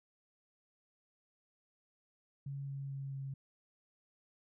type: tone with pitch steps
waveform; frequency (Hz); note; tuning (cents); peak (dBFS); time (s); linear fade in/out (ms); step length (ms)
sine; 139 / 138.04 / 137.09 / 136.14; C#3 / C#3 / C#3 / C#3; +5 / -7 / -19 / -31; -39; 2.46-3.34; 5; 220
effects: none